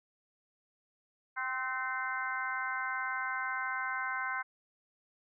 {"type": "harmonic tone with a mistuned harmonic", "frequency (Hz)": 260.3, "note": "C4", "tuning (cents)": -9, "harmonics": [3, 4, 5, 6, 7, 8], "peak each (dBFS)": [-43, -38, -43, -36, -47, -41], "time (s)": [1.36, 4.43], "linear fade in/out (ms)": 20, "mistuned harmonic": 6, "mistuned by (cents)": -29, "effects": []}